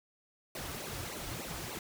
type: noise with flanger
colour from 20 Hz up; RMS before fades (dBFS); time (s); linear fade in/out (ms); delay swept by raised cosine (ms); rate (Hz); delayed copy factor
pink; -41; 0.55-1.79; 2; 0.58 to 4.98; 3.4; -0.95
effects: none